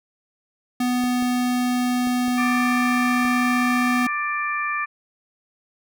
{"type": "tone", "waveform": "square", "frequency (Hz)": 247.8, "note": "B3", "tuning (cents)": 6, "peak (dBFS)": -20, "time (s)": [0.8, 4.07], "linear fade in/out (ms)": 5}
{"type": "clicks", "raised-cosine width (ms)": 2, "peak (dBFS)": -25, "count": 5, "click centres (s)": [1.039, 1.225, 2.072, 2.281, 3.252]}
{"type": "harmonic tone", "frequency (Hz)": 590, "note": "D5", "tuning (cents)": 8, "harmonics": [2, 3, 4], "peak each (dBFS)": [-25, -27, -28], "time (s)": [2.37, 4.86], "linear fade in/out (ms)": 20}
{"effects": []}